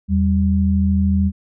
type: tone pair together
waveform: sine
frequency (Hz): 81.9 / 195.14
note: E2 / G3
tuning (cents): -11 / -8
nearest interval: octave + minor third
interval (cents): 1503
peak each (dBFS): -16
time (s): 0.08-1.32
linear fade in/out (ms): 50
effects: none